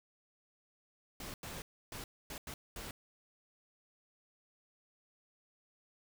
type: noise bursts at uneven times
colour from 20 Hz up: pink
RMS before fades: -45 dBFS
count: 6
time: 1.2-1.34 / 1.43-1.62 / 1.92-2.04 / 2.3-2.38 / 2.47-2.54 / 2.76-2.91 s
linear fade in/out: 2 ms
effects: none